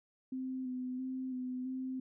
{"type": "tone with vibrato", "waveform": "sine", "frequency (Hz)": 256.5, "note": "C4", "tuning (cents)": -34, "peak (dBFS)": -36, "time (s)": [0.32, 2], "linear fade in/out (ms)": 5, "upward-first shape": "square", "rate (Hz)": 1.5, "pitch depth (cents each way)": 21, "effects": []}